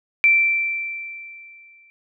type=tone with exponential decay; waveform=sine; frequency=2343 Hz; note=D7; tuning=5 cents flat; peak=-10 dBFS; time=0.24-1.9 s; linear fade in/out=0 ms; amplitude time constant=360 ms; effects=none